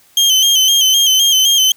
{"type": "tone with vibrato", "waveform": "30% pulse", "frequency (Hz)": 3136, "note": "G7", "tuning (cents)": 0, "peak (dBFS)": -6, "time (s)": [0.17, 1.72], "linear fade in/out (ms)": 2, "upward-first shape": "square", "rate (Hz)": 3.9, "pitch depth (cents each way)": 45, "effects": ["white hiss -50 dBFS RMS until 1.76 s"]}